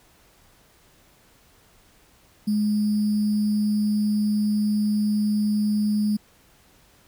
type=tone with sample-and-hold; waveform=sine; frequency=210 Hz; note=G#3; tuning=19 cents sharp; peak=-19 dBFS; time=2.47-6.17 s; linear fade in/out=10 ms; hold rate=4900 Hz; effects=pink hiss -57 dBFS RMS until 7.07 s